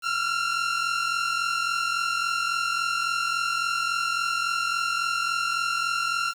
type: tone pair together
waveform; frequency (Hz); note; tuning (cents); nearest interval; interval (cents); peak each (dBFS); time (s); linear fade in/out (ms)
sawtooth; 1352 / 1395.6; E6 / F6; +43 / -2; minor second; 55; -23; 0.02-6.34; 50
effects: low-pass 7000 Hz 12 dB/octave + 8-bit